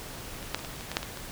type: clicks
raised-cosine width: 0.2 ms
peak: -25 / -9 / -22 / -20 / -26 / -16 / -7 / -17 / -22 dBFS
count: 9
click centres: 0.428 / 0.546 / 0.592 / 0.648 / 0.809 / 0.916 / 0.969 / 1.03 / 1.173 s
effects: pink hiss -41 dBFS RMS until 1.31 s